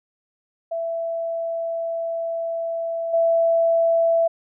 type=tone with level steps; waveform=sine; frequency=665 Hz; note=E5; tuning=15 cents sharp; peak=-23 / -15 dBFS; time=0.71-4.28 s; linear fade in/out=10 ms; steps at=3.13 s; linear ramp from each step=10 ms; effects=none